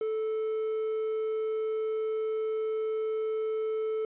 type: tone with quantisation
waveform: triangle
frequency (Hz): 437.6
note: A4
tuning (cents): -9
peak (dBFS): -26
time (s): 0.01-4.05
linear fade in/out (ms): 2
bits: 9
effects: resampled to 8000 Hz